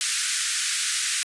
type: band-pass noise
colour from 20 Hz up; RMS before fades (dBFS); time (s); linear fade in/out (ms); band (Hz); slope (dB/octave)
white; -26; 0.01-1.23; 0; 1400 to 10000; 48
effects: resampled to 24000 Hz